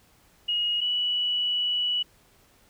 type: tone pair in turn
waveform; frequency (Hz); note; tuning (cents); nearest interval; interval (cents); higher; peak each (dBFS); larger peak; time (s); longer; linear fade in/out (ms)
sine; 2882 / 2946; F#7 / F#7; -46 / -8; unison; 38; second; -23; neither; 0.48-0.81 / 0.81-2.03; second; 10
effects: pink hiss -60 dBFS RMS until 2.69 s